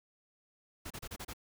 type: noise bursts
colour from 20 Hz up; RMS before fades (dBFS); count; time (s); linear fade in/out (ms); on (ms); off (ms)
pink; -43; 6; 0.85-1.335; 10; 55; 31
effects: none